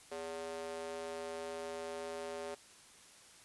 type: tone with high-pass filter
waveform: square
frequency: 81.9 Hz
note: E2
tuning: 11 cents flat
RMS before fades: -43 dBFS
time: 0.11-2.55 s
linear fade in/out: 10 ms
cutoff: 480 Hz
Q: 3.3
effects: white hiss -59 dBFS RMS until 3.44 s + resampled to 24000 Hz